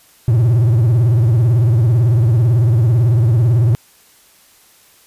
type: tone with vibrato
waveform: triangle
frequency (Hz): 116.54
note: A#2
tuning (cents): 0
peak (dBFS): -7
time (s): 0.28-3.75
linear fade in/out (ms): 0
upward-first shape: triangle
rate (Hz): 18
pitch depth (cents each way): 220
effects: white hiss -49 dBFS RMS until 5.06 s + resampled to 32000 Hz

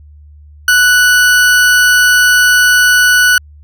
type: tone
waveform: 40% pulse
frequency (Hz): 1480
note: F#6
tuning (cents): 0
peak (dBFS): -5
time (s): 0.68-3.38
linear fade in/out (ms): 2
effects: added 74 Hz sine -35 dBFS peak until 3.63 s

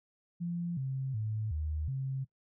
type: tone with pitch steps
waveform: sine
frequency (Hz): 172.5 / 133.3 / 108.4 / 76.9 / 133.7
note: F3 / C3 / A2 / D#2 / C3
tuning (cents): -21 / +33 / -25 / -20 / +38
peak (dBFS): -32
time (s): 0.4-2.25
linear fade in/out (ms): 20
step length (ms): 370
effects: noise-tail reverb RT60 0.1 s tail -19 dB re dry

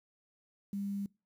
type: tone with quantisation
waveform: sine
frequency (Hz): 200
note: G3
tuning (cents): +35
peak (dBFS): -34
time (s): 0.73-1.06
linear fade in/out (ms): 2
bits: 10
effects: noise-tail reverb RT60 0.3 s tail -24 dB re dry

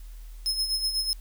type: tone with tremolo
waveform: 40% pulse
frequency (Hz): 5170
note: E8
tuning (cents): -34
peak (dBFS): -22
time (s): 0.46-1.13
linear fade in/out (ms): 0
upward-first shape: sine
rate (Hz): 8.1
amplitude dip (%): 60
effects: added 40 Hz sine -39 dBFS peak until 1.2 s + white hiss -58 dBFS RMS until 1.2 s

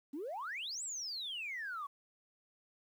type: exponential two-way sweep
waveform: sine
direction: up then down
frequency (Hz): 261.7 to 8090 to 1093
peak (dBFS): -38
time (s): 0.13-1.87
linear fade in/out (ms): 10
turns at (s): 0.83
effects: tanh soft clip ceiling -34 dBFS + 11-bit

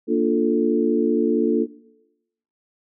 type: chord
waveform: sine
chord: Bb major seventh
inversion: none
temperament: equal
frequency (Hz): 233.1 / 293.7 / 349.2 / 440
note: Bb3 / D4 / F4 / A4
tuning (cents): 0 / 0 / 0 / 0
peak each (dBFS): -22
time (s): 0.07-1.67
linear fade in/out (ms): 50
effects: noise-tail reverb RT60 0.9 s tail -19 dB re dry

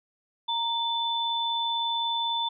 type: tone pair together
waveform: sine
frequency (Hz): 931 / 3515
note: A#5 / A7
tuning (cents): -2 / -2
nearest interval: octave + major seventh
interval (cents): 2300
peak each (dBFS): -28 / -28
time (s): 0.48-2.49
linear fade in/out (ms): 10
effects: none

